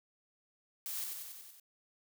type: noise with echo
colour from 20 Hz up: blue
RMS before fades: -40 dBFS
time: 0.86-1.04 s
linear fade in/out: 0 ms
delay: 93 ms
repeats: 6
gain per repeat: -3 dB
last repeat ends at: 1.598 s
effects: none